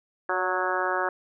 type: harmonic tone with a mistuned harmonic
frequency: 183.7 Hz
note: F#3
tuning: 12 cents flat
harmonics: 2 / 3 / 4 / 5 / 6 / 7 / 8 / 9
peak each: -32 / -32 / -32 / -32 / -32 / -32 / -32 / -32 dBFS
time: 0.29-1.09 s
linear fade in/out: 2 ms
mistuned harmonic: 3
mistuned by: +29 cents
effects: none